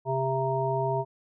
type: harmonic tone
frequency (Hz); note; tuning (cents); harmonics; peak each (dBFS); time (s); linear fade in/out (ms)
133; C3; +29; 1 / 3 / 5 / 7; -30 / -30 / -30 / -30; 0.05-1.05; 50
effects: none